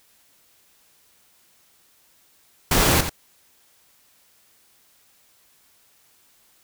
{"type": "noise with echo", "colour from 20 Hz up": "pink", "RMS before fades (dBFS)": -18, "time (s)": [2.71, 3.01], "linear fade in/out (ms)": 5, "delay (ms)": 86, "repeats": 1, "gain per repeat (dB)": -9, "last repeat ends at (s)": 3.096, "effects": ["white hiss -59 dBFS RMS until 6.63 s"]}